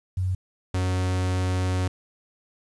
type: tone pair in turn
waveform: sine / 45% pulse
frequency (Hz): 92.7 / 92.11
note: F#2 / F#2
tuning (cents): +4 / -7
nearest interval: unison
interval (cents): 11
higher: first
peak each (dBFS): -22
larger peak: neither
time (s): 0.17-0.35 / 0.74-1.88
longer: second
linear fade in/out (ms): 5
effects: resampled to 22050 Hz + 9-bit